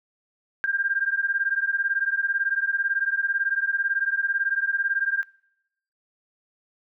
sine beating tone pair, 1588 / 1606 Hz, G6 / G6, +22 / +41 cents, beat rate 18 Hz, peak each -25 dBFS, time 0.64-5.23 s, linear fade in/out 0 ms, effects noise-tail reverb RT60 0.8 s tail -23 dB re dry

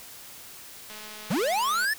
click train, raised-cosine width 0.2 ms, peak -26 dBFS, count 203, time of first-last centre 0.9-1.848 s, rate 213 Hz
square linear sweep, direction up, 138.59 to 1800 Hz, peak -24 dBFS, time 1.3-1.94 s, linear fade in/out 10 ms
effects white hiss -45 dBFS RMS until 1.98 s

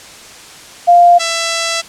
sine / 5% pulse tone pair in turn, 698.5 / 666.1 Hz, F5 / E5, 0 / +18 cents, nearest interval minor second, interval 82 cents, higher first, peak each -3 dBFS, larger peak neither, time 0.87-1.19 / 1.19-1.82 s, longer second, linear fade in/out 20 ms, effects white hiss -35 dBFS RMS until 1.88 s + low-pass 8000 Hz 12 dB/octave

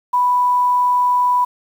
sine tone with quantisation, 987.8 Hz, B5, in tune, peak -12 dBFS, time 0.13-1.45 s, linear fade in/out 10 ms, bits 7, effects none

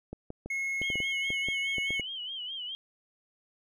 clicks, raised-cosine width 2 ms, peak -25 dBFS, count 12, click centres 0.13 / 0.304 / 0.46 / 0.816 / 0.902 / 0.956 / 1.003 / 1.304 / 1.486 / 1.783 / 1.906 / 1.997 s
triangle tone with pitch glide, 2172 to 2197 Hz, C#7 to C#7, -36 to -16 cents, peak -28 dBFS, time 0.5-2.01 s, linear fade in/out 5 ms, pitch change +20 cents, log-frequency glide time 0.97-1.77 s
sine tone with vibrato, 3070 Hz, G7, 37 cents flat, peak -35 dBFS, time 0.82-2.75 s, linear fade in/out 0 ms, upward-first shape sine, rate 4.8 Hz, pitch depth 94 cents each way
effects none

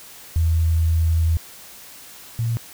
sine tone pair in turn, 81.7 / 115.54 Hz, E2 / A#2, -15 / -15 cents, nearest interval tritone, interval 600 cents, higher second, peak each -15 / -19 dBFS, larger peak first, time 0.36-1.37 / 2.39-2.57 s, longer first, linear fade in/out 0 ms, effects white hiss -42 dBFS RMS until 2.73 s

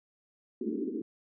pink band-pass noise, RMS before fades -34 dBFS, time 0.61-1.02 s, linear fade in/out 5 ms, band 210 to 420 Hz, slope 96 dB/octave, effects none

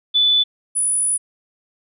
sine tone pair in turn, 3484 / 9854 Hz, A7 / D#9, -18 / -18 cents, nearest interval octave + tritone, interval 1800 cents, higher second, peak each -12 / -16 dBFS, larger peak first, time 0.14-0.44 / 0.75-1.18 s, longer second, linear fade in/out 20 ms, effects none

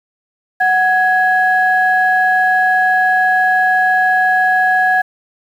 sine tone pair together, 742 / 1667.9 Hz, F#5 / G#6, +5 / +7 cents, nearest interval octave + major second, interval 1402 cents, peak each -12 dBFS, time 0.6-5.02 s, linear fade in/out 10 ms, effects tanh soft clip ceiling -2 dBFS + 7-bit

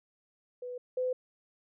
sine tone pair in turn, 494.9 / 507.3 Hz, B4 / B4, +4 / +46 cents, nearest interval unison, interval 42 cents, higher second, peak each -37 / -28 dBFS, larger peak second, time 0.62-0.78 / 0.97-1.13 s, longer neither, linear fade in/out 5 ms, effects none

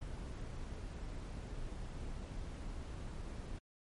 brown noise, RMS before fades -44 dBFS, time 0.01-3.59 s, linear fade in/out 10 ms, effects MP3 48 kbps

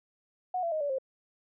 sine tone with pitch steps, 733 / 676.1 / 623.5 / 575.1 / 530.4 Hz, F#5 / E5 / D#5 / D5 / C5, -16 / +44 / +3 / -36 / +23 cents, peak -28 dBFS, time 0.54-0.985 s, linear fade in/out 5 ms, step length 89 ms, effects none

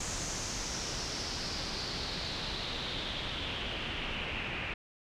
pink noise with low-pass filter sweep, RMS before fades -37 dBFS, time 0-4.74 s, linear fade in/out 5 ms, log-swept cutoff 6900 to 2500 Hz, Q 4.2, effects none

